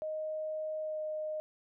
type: tone with pitch glide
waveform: sine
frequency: 622.3 to 617.3 Hz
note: D#5 to D#5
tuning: 0 to -14 cents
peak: -34 dBFS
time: 0.02-1.4 s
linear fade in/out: 0 ms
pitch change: -14 cents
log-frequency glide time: 0.81-1.01 s
effects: none